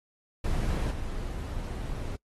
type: noise with level steps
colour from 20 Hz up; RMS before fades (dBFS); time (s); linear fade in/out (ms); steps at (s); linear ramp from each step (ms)
brown; -28 / -34; 0.44-2.16; 5; 0.9; 20
effects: noise-tail reverb RT60 0.1 s tail -24 dB re dry + AAC 32 kbps